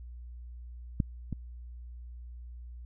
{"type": "clicks", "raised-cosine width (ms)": 5, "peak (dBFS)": [-14, -21], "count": 2, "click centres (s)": [1.002, 1.327], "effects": ["added 60 Hz sine -42 dBFS peak until 2.85 s"]}